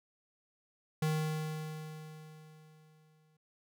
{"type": "tone with exponential decay", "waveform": "square", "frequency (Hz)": 155.56, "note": "D#3", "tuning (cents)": 0, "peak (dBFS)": -29, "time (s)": [1.02, 3.37], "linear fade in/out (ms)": 5, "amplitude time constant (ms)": 510, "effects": []}